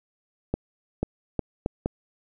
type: accelerating click train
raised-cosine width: 2 ms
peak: -11 dBFS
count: 5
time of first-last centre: 0.54-1.859 s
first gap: 490 ms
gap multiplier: 0.74
effects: none